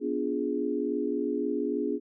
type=chord; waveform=sine; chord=B diminished seventh; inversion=none; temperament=equal with one note detuned; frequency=246.9 / 290.5 / 349.2 / 415.3 Hz; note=B3 / D4 / F4 / Ab4; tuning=0 / -19 / 0 / 0 cents; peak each=-33 / -31 / -34 / -31 dBFS; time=0-2 s; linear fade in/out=50 ms; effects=none